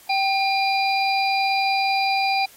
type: harmonic tone with a mistuned harmonic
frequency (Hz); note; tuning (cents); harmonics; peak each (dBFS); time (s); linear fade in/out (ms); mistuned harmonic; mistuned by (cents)
802; G5; +39; 1 / 3 / 5 / 6; -20 / -24 / -31 / -28; 0.09-2.46; 10; 1; -48
effects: white hiss -49 dBFS RMS until 2.56 s + AAC 48 kbps